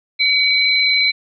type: tone pair together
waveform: sine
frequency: 2267 / 4039 Hz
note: C#7 / B7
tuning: +38 / +38 cents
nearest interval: minor seventh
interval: 1000 cents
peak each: -15 dBFS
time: 0.19-1.12 s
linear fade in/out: 20 ms
effects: none